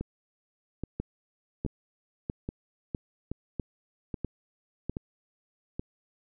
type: two click trains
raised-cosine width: 3 ms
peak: -20 / -18 dBFS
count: 8 / 7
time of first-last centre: 0.01-5.795 / 1-4.896 s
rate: 1.21 / 1.54 Hz
effects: none